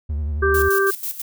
triangle tone with vibrato, 74.3 Hz, D2, 21 cents sharp, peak -19 dBFS, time 0.09-0.69 s, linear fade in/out 10 ms, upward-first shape sine, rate 11 Hz, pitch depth 78 cents each way
harmonic tone, 392 Hz, G4, in tune, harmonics 1 / 3 / 4, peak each -17 / -23 / -20 dBFS, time 0.42-0.91 s, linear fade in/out 10 ms
violet noise with tremolo, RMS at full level -26 dBFS, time 0.54-1.22 s, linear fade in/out 5 ms, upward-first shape square, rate 6.1 Hz, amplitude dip 70%
effects none

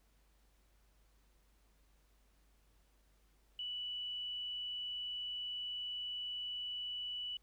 sine tone, 2960 Hz, F#7, in tune, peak -39 dBFS, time 3.59-7.37 s, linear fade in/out 2 ms, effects added 50 Hz sine -68 dBFS peak until 7.42 s + pink hiss -75 dBFS RMS until 7.42 s

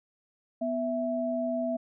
sine tone pair together, 247.5 / 659.3 Hz, B3 / E5, +4 / 0 cents, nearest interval octave + perfect fourth, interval 1696 cents, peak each -31 / -29 dBFS, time 0.61-1.77 s, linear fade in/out 10 ms, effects none

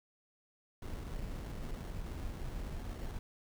brown noise with sample-and-hold, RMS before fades -41 dBFS, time 0.82-3.19 s, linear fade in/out 5 ms, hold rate 2450 Hz, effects none

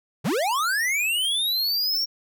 square linear sweep, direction up, 106.9 to 5588 Hz, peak -22 dBFS, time 0.24-2.06 s, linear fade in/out 20 ms, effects none

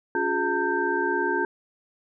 sine tone cluster, 280.9 / 357.7 / 417.1 / 906 / 1567 Hz, C#4 / F4 / G#4 / A#5 / G6, +23 / +41 / +7 / -50 / -1 cents, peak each -32 / -27 / -30 / -28 / -27 dBFS, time 0.15-1.45 s, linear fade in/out 2 ms, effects none

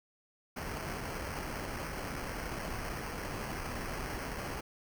pink noise with sample-and-hold, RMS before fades -39 dBFS, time 0.56-4.61 s, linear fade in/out 10 ms, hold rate 3675 Hz, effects none

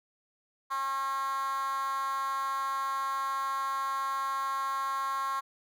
10% pulse tone with high-pass filter, 270.7 Hz, C#4, 41 cents flat, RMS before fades -32 dBFS, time 0.7-5.41 s, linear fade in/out 20 ms, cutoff 1100 Hz, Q 7, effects none

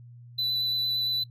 triangle tone with vibrato, 3989 Hz, B7, 17 cents sharp, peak -24 dBFS, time 0.38-1.24 s, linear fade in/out 10 ms, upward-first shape square, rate 8.7 Hz, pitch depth 10 cents each way, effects noise-tail reverb RT60 0.1 s tail -23 dB re dry + added 120 Hz sine -45 dBFS peak until 1.3 s

